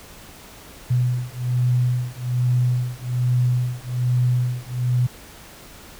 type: beating tone pair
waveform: sine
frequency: 123.47 / 124.67 Hz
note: B2 / B2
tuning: 0 / +17 cents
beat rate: 1.2 Hz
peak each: -21 dBFS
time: 0.9-5.07 s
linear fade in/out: 10 ms
effects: pink hiss -43 dBFS RMS until 5.99 s